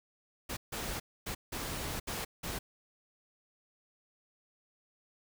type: noise bursts at uneven times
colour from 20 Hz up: pink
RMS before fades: -38 dBFS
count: 6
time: 0.49-0.57 / 0.72-1 / 1.26-1.35 / 1.52-2 / 2.07-2.25 / 2.43-2.59 s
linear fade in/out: 10 ms
effects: none